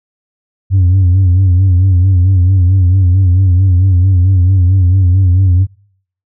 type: tone with vibrato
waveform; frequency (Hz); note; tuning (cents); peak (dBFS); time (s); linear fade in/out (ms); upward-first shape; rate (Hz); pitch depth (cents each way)
sine; 92.3; F#2; -4; -3; 0.7-5.67; 50; sine; 4.5; 85
effects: noise-tail reverb RT60 0.6 s tail -25 dB re dry + tanh soft clip ceiling -4 dBFS